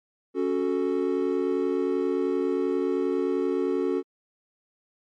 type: chord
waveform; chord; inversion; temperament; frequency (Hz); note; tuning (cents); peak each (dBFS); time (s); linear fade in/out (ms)
triangle; F# minor; second; equal; 277.2 / 370 / 440; C#4 / F#4 / A4; 0 / 0 / 0; -26 / -24 / -26; 0.34-4.03; 50
effects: MP3 48 kbps